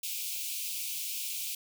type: high-pass noise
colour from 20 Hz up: white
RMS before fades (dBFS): -36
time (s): 0.03-1.55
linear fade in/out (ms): 5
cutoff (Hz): 2300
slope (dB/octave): 96
effects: none